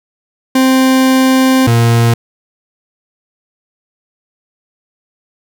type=tone pair in turn; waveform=40% pulse; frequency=261.6 / 116.84 Hz; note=C4 / A#2; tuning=0 / +4 cents; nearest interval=octave + major second; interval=1396 cents; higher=first; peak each=-6 dBFS; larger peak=neither; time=0.55-1.67 / 1.67-2.14 s; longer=first; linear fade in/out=5 ms; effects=none